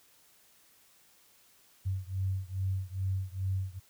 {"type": "beating tone pair", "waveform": "sine", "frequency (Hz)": [94.1, 96.5], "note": ["F#2", "G2"], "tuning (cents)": [30, -27], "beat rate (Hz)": 2.4, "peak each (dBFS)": [-33, -34], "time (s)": [1.85, 3.8], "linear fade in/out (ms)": 20, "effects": ["white hiss -63 dBFS RMS until 3.89 s"]}